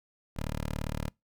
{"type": "tone", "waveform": "10% pulse", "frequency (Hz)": 37.5, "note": "D1", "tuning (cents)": 37, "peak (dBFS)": -24, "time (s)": [0.36, 1.09], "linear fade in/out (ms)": 10, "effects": ["noise-tail reverb RT60 0.2 s tail -25 dB re dry"]}